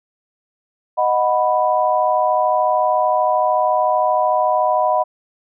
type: chord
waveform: sine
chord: B major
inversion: first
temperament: equal with one note detuned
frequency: 622.3 / 735.7 / 987.8 Hz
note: D#5 / F#5 / B5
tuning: 0 / -10 / 0 cents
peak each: -18 dBFS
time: 0.97-5.04 s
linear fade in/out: 20 ms
effects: none